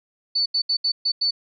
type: tone bursts at uneven times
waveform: sine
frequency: 4493 Hz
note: C#8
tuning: 23 cents sharp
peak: -18 dBFS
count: 6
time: 0.35-0.46 / 0.54-0.62 / 0.69-0.77 / 0.84-0.92 / 1.05-1.12 / 1.21-1.31 s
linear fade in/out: 10 ms
effects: none